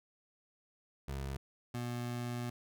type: tone pair in turn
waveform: 25% pulse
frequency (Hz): 68 / 121.16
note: C#2 / B2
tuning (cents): -33 / -33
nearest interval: minor seventh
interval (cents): 1000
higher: second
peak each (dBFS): -34 / -33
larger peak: second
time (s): 1.08-1.37 / 1.74-2.5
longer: second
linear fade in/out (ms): 5
effects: none